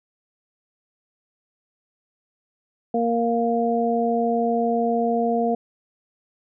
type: harmonic tone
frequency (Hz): 233.1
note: A#3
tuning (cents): 0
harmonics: 1 / 2 / 3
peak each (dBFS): -23 / -23 / -23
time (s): 2.94-5.55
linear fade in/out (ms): 5
effects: none